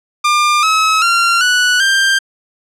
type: tone with pitch steps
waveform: sawtooth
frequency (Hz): 1200 / 1286.1 / 1378.4 / 1477.4 / 1583.4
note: D6 / E6 / F6 / F#6 / G6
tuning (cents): +37 / -43 / -23 / -3 / +17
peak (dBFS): -6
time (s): 0.24-2.19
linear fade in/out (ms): 10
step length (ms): 390
effects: low-pass 8000 Hz 12 dB/octave